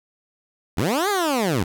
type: linear two-way sweep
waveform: 15% pulse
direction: up then down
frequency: 65.41 to 424.3 to 77.1 Hz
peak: -13 dBFS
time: 0.77-1.64 s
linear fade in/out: 10 ms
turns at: 1.09 s
effects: none